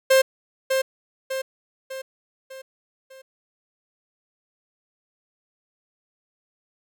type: tone with echo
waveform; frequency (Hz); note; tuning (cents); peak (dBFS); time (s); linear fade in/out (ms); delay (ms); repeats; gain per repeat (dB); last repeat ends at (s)
45% pulse; 529; C5; +19; -13; 0.1-0.22; 10; 600; 5; -6; 3.22
effects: none